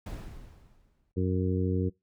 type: noise with exponential decay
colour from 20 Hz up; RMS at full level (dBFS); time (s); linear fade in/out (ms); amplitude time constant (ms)
brown; -34; 0.06-1.12; 5; 230
type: harmonic tone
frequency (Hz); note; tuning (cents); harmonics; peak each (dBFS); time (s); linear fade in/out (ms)
92.5; F#2; 0; 1 / 2 / 3 / 4 / 5; -28 / -31 / -33 / -34 / -35; 1.16-1.9; 20
effects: noise-tail reverb RT60 0.2 s tail -23 dB re dry